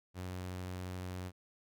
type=tone; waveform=sawtooth; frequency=91.4 Hz; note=F#2; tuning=21 cents flat; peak=-36 dBFS; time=0.14-1.32 s; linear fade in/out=50 ms; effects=none